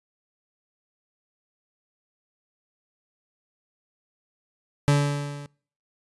40% pulse tone with level ramp, 144.1 Hz, D3, 33 cents flat, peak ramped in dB -14 to -36 dBFS, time 4.88-5.46 s, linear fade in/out 0 ms, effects noise-tail reverb RT60 0.5 s tail -25 dB re dry + resampled to 24000 Hz

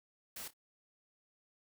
white noise with echo, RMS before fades -45 dBFS, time 0.36-0.48 s, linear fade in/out 5 ms, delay 28 ms, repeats 2, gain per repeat -14 dB, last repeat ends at 0.536 s, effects none

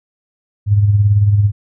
sine tone with tremolo, 102.6 Hz, G#2, 21 cents flat, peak -6 dBFS, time 0.66-1.52 s, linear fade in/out 50 ms, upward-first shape sine, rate 18 Hz, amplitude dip 50%, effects none

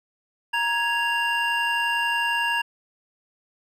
triangle tone cluster, 939 / 1661 / 2786 Hz, A#5 / G#6 / F7, +12 / 0 / -5 cents, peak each -24 dBFS, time 0.53-2.62 s, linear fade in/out 10 ms, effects none

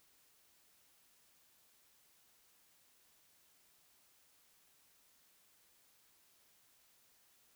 silence, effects white hiss -70 dBFS RMS until 7.55 s

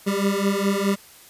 25% pulse beating tone pair, 196 / 200.8 Hz, G3 / G3, 0 / +42 cents, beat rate 4.8 Hz, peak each -19 dBFS, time 0.06-0.96 s, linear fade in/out 20 ms, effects white hiss -48 dBFS RMS until 1.29 s + resampled to 32000 Hz

